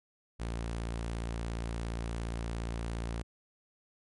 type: tone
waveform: sawtooth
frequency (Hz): 57.2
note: A#1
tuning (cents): -32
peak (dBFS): -30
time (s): 0.39-3.23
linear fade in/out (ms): 20
effects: MP3 48 kbps